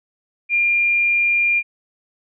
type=tone; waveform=sine; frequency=2400 Hz; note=D7; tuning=37 cents sharp; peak=-14 dBFS; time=0.49-1.63 s; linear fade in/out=50 ms; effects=none